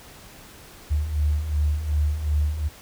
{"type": "beating tone pair", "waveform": "sine", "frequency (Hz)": [72.7, 75.4], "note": ["D2", "D2"], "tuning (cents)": [-17, 46], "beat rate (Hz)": 2.7, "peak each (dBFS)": [-27, -21], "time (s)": [0.9, 2.69], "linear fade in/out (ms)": 20, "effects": ["pink hiss -46 dBFS RMS until 2.81 s"]}